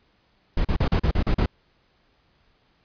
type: noise bursts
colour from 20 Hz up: brown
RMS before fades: -20 dBFS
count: 8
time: 0.57-1.46 s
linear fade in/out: 5 ms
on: 78 ms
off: 38 ms
effects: pink hiss -64 dBFS RMS until 2.84 s + resampled to 11025 Hz